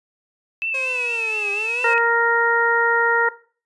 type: tone with vibrato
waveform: sine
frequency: 2615 Hz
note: E7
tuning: 15 cents flat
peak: -21 dBFS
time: 0.62-1.98 s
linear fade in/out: 0 ms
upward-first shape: sine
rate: 4.3 Hz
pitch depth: 46 cents each way
type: linear two-way sweep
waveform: sawtooth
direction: down then up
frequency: 538 to 400 to 538 Hz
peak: -26 dBFS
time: 0.74-1.94 s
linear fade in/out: 5 ms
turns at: 1.52 s
type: harmonic tone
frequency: 466.2 Hz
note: A#4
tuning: in tune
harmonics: 1 / 2 / 3 / 4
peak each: -21 / -21 / -21 / -21 dBFS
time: 1.84-3.29 s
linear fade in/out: 5 ms
effects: noise-tail reverb RT60 0.4 s tail -17 dB re dry + resampled to 24000 Hz